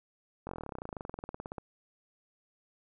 slowing click train, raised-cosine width 1 ms, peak -25 dBFS, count 30, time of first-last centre 0.47-1.582 s, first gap 21 ms, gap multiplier 1.04, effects none

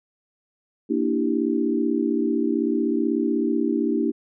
sine chord, E half-diminished seventh, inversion second, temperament equal, 233.1 / 293.7 / 329.6 / 392 Hz, Bb3 / D4 / E4 / G4, 0 / 0 / 0 / 0 cents, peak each -25 / -24 / -25 / -27 dBFS, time 0.89-4.12 s, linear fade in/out 20 ms, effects none

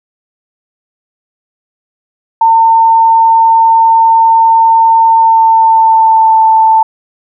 sine tone with pitch glide, 905 to 886.4 Hz, A5 to A5, +48 to +13 cents, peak -3 dBFS, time 2.41-6.83 s, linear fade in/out 5 ms, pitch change -35 cents, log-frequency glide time 5.07-6.42 s, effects none

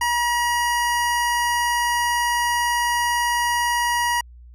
25% pulse tone, 958 Hz, A#5, 47 cents sharp, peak -15 dBFS, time 0.01-4.21 s, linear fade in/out 5 ms, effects added 60 Hz sine -41 dBFS peak until 4.54 s + resampled to 32000 Hz

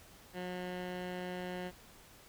15% pulse tone with low-pass filter, 180.7 Hz, F#3, 41 cents flat, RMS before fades -41 dBFS, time 0.33-1.72 s, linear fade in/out 50 ms, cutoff 2800 Hz, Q 1.3, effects pink hiss -58 dBFS RMS until 2.28 s

